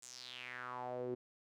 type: tone with band-pass filter sweep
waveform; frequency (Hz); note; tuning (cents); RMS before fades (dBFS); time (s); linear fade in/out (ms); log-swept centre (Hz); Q
sawtooth; 124.8; B2; +19; -45; 0.02-1.15; 10; 7800 to 340; 4.6
effects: none